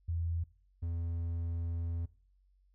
sine / triangle tone pair in turn, 84 / 84.38 Hz, E2 / E2, +33 / +41 cents, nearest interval unison, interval 8 cents, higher second, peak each -31 / -31 dBFS, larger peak neither, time 0.08-0.44 / 0.82-2.06 s, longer second, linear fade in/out 10 ms, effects noise-tail reverb RT60 0.5 s tail -23 dB re dry + added 47 Hz sine -65 dBFS peak until 2.74 s

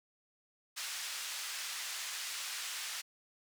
white band-pass noise, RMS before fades -41 dBFS, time 0.76-3.02 s, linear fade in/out 20 ms, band 1300 to 6900 Hz, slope 12 dB/octave, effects none

